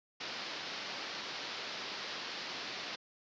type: low-pass noise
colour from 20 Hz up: white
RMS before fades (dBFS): -42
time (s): 0.2-2.96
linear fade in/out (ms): 10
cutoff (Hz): 5200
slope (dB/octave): 48
effects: high-pass 200 Hz 12 dB/octave + resampled to 16000 Hz